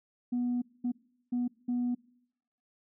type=tone bursts at uneven times; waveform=sine; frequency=244.6 Hz; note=B3; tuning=16 cents flat; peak=-26 dBFS; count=4; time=0.32-0.62 / 0.84-0.92 / 1.32-1.48 / 1.68-1.95 s; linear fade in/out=10 ms; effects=noise-tail reverb RT60 0.8 s tail -25 dB re dry + tanh soft clip ceiling -25 dBFS